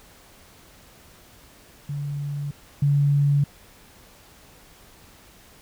sine tone pair in turn, 143.7 / 142.79 Hz, D3 / D3, -37 / -48 cents, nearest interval unison, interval 11 cents, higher first, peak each -26 / -16 dBFS, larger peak second, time 1.89-2.51 / 2.82-3.44 s, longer neither, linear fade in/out 5 ms, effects pink hiss -51 dBFS RMS until 5.61 s

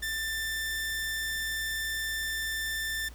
sawtooth tone, 1779 Hz, A6, 19 cents sharp, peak -27 dBFS, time 0.02-3.09 s, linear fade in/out 10 ms, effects added 60 Hz sine -45 dBFS peak until 3.14 s + pink hiss -54 dBFS RMS until 3.14 s

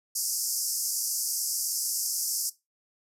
pink band-pass noise, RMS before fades -30 dBFS, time 0.15-2.5 s, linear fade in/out 10 ms, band 4900 to 14000 Hz, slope 96 dB/octave, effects noise-tail reverb RT60 0.2 s tail -17 dB re dry

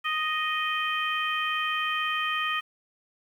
harmonic tone, 622.3 Hz, D#5, in tune, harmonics 2 / 3 / 4 / 5, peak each -29 / -31 / -32 / -33 dBFS, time 0.04-2.61 s, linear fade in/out 20 ms, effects 9-bit

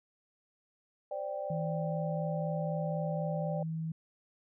sine chord, C suspended second, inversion none, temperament equal, 523.3 / 587.3 / 784 Hz, C5 / D5 / G5, 0 / 0 / 0 cents, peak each -41 / -36 / -41 dBFS, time 1.11-3.63 s, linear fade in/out 5 ms
sine tone, 161.2 Hz, E3, 38 cents flat, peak -33 dBFS, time 1.5-3.92 s, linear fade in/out 5 ms
effects none

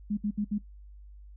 sine tone bursts, 207.7 Hz, G#3, in tune, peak -26 dBFS, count 4, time 0.1-0.584 s, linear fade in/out 10 ms, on 73 ms, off 64 ms, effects noise-tail reverb RT60 0.1 s tail -17 dB re dry + added 50 Hz sine -46 dBFS peak until 1.36 s

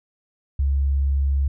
sine tone, 69.1 Hz, C#2, 5 cents flat, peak -17 dBFS, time 0.59-1.48 s, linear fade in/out 5 ms, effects none

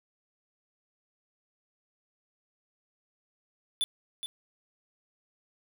square tone with echo, 3484 Hz, A7, 18 cents flat, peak -26 dBFS, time 3.81-3.84 s, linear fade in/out 0 ms, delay 420 ms, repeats 1, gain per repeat -9 dB, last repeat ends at 4.26 s, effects none

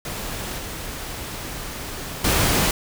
pink noise with level steps, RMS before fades -30 / -32 / -19 dBFS, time 0.05-2.71 s, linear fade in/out 2 ms, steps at 0.58 / 2.24 s, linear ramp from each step 5 ms, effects none

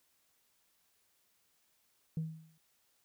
sine tone with exponential decay, 159.6 Hz, D#3, 44 cents sharp, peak -29 dBFS, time 2.17-2.58 s, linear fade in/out 2 ms, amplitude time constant 87 ms, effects tanh soft clip ceiling -30 dBFS + white hiss -74 dBFS RMS until 3.04 s

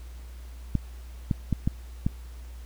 clicks, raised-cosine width 5 ms, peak -11 dBFS, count 5, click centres 0.753 / 1.312 / 1.527 / 1.675 / 2.065 s, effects added 60 Hz sine -39 dBFS peak until 2.65 s + pink hiss -55 dBFS RMS until 2.65 s

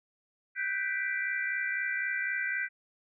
sine chord, G major seventh, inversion third, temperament equal with one note detuned, 1504.1 / 1568 / 1975.5 / 2349 Hz, F#6 / G6 / B6 / D7, +28 / 0 / 0 / 0 cents, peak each -37 / -34 / -33 / -38 dBFS, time 0.55-2.69 s, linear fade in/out 50 ms, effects none

